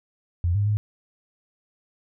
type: tone with pitch steps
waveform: sine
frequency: 86.8 / 102.2 / 105.2 Hz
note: F2 / G#2 / G#2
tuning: -10 / -27 / +23 cents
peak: -19 dBFS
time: 0.44-0.77 s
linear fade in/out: 0 ms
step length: 110 ms
effects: none